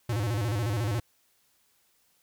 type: tone with vibrato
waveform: square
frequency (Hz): 110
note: A2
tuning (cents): 0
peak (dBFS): -27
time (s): 0.09-1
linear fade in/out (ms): 5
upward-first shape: square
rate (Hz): 14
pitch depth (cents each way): 150
effects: white hiss -68 dBFS RMS until 2.22 s